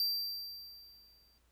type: tone with exponential decay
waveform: square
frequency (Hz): 4699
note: D8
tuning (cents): 0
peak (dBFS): -29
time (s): 0-1.38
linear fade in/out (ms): 1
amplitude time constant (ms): 300
effects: added 60 Hz sine -70 dBFS peak until 1.51 s + pink hiss -74 dBFS RMS until 1.51 s